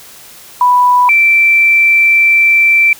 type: tone pair in turn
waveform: sine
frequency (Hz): 987.8 / 2340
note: B5 / D7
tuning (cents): 0 / -7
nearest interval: octave + minor third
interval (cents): 1493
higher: second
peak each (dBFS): -5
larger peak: neither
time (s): 0.61-1.09 / 1.09-2.93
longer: second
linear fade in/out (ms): 2
effects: white hiss -36 dBFS RMS until 2.99 s